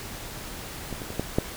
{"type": "clicks", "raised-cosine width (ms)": 2, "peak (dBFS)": [-19, -23, -23, -12, -7], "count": 5, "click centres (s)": [0.927, 1.018, 1.104, 1.196, 1.385], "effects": ["pink hiss -38 dBFS RMS until 1.56 s"]}